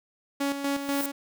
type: tone with tremolo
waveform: sawtooth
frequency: 280 Hz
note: C#4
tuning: 18 cents sharp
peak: -21 dBFS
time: 0.4-1.12 s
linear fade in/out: 10 ms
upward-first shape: square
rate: 4.1 Hz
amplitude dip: 55%
type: noise with exponential growth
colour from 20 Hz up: violet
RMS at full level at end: -29 dBFS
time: 0.65-1.06 s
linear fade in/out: 1 ms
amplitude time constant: 89 ms
effects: none